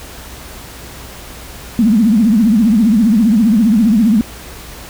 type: tone with vibrato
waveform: sine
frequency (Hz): 220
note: A3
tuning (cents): 0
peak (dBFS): -7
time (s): 1.79-4.21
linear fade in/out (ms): 0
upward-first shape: triangle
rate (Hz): 15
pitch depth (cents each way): 210
effects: added 60 Hz sine -36 dBFS peak until 4.89 s + pink hiss -33 dBFS RMS until 4.89 s

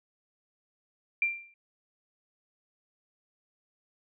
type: tone with exponential decay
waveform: sine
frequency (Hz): 2368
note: D7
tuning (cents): +14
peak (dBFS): -21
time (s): 1.22-1.54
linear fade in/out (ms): 2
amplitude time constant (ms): 69
effects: none

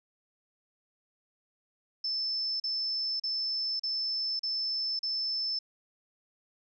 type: tone bursts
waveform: sine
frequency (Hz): 5274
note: E8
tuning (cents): 0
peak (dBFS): -29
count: 6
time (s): 2.04-5.59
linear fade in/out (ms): 5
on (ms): 560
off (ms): 38
effects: none

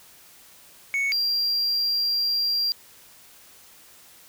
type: tone pair in turn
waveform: triangle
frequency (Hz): 2217 / 4754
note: C#7 / D8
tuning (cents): 0 / +20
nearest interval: octave + minor second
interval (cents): 1320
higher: second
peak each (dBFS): -20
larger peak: neither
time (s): 0.94-1.12 / 1.12-2.72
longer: second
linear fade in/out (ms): 0
effects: white hiss -51 dBFS RMS until 4.28 s

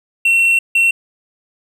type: tone bursts at uneven times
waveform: triangle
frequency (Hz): 2717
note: F7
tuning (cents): -48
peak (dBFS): -8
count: 2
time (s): 0.25-0.59 / 0.75-0.91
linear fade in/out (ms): 5
effects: none

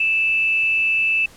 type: tone with amplitude modulation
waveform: sine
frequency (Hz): 2637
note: E7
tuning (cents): 0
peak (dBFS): -14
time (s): 0-1.26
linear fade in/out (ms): 5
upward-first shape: sine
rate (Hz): 229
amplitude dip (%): 35
effects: pink hiss -47 dBFS RMS until 1.36 s + low-pass 12000 Hz 12 dB/octave

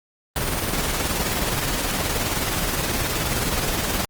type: noise with tremolo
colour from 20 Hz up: pink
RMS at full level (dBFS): -22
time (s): 0.36-4.05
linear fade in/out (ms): 2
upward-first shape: sine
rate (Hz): 19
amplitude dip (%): 40
effects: Opus 24 kbps

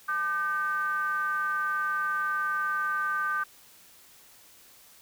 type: ring-modulated tone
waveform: triangle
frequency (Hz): 170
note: F3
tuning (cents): -46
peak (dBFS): -21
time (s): 0.08-3.44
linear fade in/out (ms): 10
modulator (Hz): 1370
effects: white hiss -55 dBFS RMS until 5.01 s

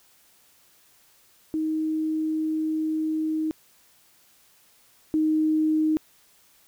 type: tone pair in turn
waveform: sine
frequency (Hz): 313.9 / 311.6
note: D#4 / D#4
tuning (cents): +15 / +3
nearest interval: unison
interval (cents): 12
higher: first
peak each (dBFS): -23 / -19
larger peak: second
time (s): 1.54-3.51 / 5.14-5.97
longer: first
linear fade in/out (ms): 0
effects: white hiss -59 dBFS RMS until 6.67 s

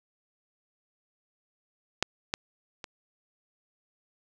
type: clicks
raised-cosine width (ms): 0.2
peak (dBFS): -6 / -10 / -21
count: 3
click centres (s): 2.026 / 2.339 / 2.842
effects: none

